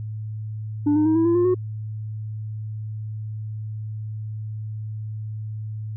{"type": "tone with pitch steps", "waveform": "sine", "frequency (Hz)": [293.7, 304.6, 315.9, 327.6, 339.7, 352.3, 365.4], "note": ["D4", "D#4", "D#4", "E4", "F4", "F4", "F#4"], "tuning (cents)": [0, -37, 26, -11, -48, 15, -22], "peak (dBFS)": -13, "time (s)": [0.86, 1.546], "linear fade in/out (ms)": 10, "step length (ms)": 98, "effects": ["tanh soft clip ceiling -15 dBFS", "added 108 Hz sine -28 dBFS peak until 5.96 s"]}